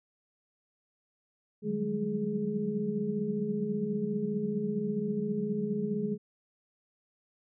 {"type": "tone cluster", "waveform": "sine", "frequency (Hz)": [151.7, 185.5, 195, 209.9, 419], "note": ["D#3", "F#3", "G3", "G#3", "G#4"], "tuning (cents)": [-44, 5, -9, 19, 15], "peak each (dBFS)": [-40, -38, -38, -32, -34], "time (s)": [1.62, 6.18], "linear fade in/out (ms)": 50, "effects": []}